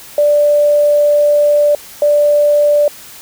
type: tone bursts at uneven times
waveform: sine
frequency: 587.3 Hz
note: D5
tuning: in tune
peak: -7 dBFS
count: 2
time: 0.18-1.75 / 2.02-2.88 s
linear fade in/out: 2 ms
effects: white hiss -35 dBFS RMS until 3.21 s